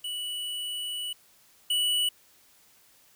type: tone pair in turn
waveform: square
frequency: 2951 / 2951 Hz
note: F#7 / F#7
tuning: -5 / -5 cents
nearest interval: unison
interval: 0 cents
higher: neither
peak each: -32 / -24 dBFS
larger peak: second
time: 0.04-1.13 / 1.7-2.09 s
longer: first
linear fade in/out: 5 ms
effects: white hiss -60 dBFS RMS until 3.15 s